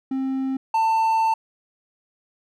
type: tone pair in turn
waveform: triangle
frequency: 265.5 / 893 Hz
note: C4 / A5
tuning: +25 / +25 cents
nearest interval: octave + major sixth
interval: 2100 cents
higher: second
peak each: -20 / -15 dBFS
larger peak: second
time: 0.11-0.57 / 0.74-1.34 s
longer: second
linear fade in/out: 5 ms
effects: none